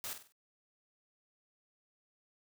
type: noise with echo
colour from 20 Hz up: white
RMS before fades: -41 dBFS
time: 0.04-0.13 s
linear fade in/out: 0 ms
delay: 48 ms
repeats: 4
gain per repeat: -8 dB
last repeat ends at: 0.322 s
effects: none